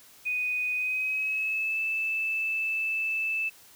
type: tone with pitch glide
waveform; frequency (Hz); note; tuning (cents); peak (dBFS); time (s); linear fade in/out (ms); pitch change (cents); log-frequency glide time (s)
sine; 2489 to 2632; D#7 to E7; 0 to -3; -26; 0.25-3.5; 20; +97; 0.74-1.8
effects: white hiss -54 dBFS RMS until 3.75 s